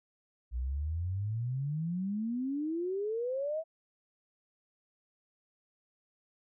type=exponential sweep; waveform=sine; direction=up; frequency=58.27 to 659.3 Hz; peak=-31 dBFS; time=0.51-3.64 s; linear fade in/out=50 ms; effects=none